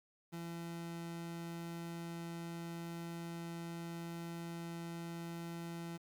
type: tone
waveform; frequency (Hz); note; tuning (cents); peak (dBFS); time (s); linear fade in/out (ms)
30% pulse; 168.7; E3; +40; -40; 0.32-5.98; 20
effects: 11-bit